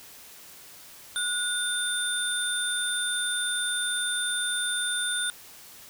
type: tone cluster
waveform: sine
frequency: 1460 / 3590 / 9200 Hz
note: F#6 / A7 / D9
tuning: -24 / +34 / -37 cents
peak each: -30 / -30 / -30 dBFS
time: 1.16-5.3 s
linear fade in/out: 0 ms
effects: white hiss -48 dBFS RMS until 5.89 s